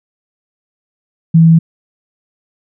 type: tone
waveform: sine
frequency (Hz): 163.9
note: E3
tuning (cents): -10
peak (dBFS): -3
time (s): 1.34-1.59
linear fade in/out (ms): 10
effects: none